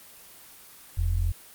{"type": "tone pair together", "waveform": "sine", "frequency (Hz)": [41.19, 84.8], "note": ["E1", "E2"], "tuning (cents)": [-1, 50], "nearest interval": "octave + minor second", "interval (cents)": 1251, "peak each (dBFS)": -25, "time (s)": [0.97, 1.32], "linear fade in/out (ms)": 10, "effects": ["white hiss -49 dBFS RMS until 1.54 s", "Opus 24 kbps"]}